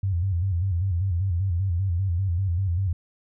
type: tone with vibrato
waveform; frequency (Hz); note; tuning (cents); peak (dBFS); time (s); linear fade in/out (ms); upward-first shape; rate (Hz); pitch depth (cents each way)
sine; 91.2; F#2; -24; -21; 0.03-2.93; 5; square; 5.1; 110
effects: none